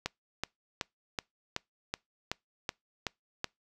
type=click train; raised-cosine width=0.2 ms; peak=-14 dBFS; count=10; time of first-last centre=0.06-3.443 s; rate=2.66 Hz; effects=noise-tail reverb RT60 0.2 s tail -26 dB re dry